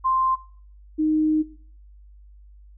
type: tone pair in turn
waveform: sine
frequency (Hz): 1046.5 / 309.8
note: C6 / D#4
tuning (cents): 0 / -7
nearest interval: octave + major sixth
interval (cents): 2107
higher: first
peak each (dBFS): -18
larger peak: neither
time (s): 0.04-0.36 / 0.98-1.43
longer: second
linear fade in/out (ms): 20
effects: noise-tail reverb RT60 0.5 s tail -18 dB re dry + added 50 Hz sine -45 dBFS peak until 2.77 s